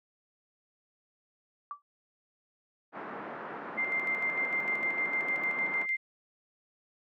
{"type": "tone with exponential decay", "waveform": "sine", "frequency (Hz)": 1159, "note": "D6", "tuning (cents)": -23, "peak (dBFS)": -32, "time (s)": [1.71, 1.82], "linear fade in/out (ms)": 1, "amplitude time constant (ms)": 22}
{"type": "band-pass noise", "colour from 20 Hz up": "white", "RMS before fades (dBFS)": -41, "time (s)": [2.92, 5.87], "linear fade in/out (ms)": 50, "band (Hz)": [180, 1500], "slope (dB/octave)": 24}
{"type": "tone with tremolo", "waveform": "sine", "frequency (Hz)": 2093, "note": "C7", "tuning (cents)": 0, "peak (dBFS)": -27, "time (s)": [3.77, 5.97], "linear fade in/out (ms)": 20, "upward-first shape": "square", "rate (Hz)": 6.6, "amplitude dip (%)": 45}
{"effects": []}